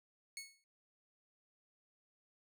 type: tone with exponential decay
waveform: 15% pulse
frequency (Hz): 2199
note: C#7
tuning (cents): -14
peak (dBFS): -35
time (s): 0.37-0.64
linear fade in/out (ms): 1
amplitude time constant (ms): 57
effects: none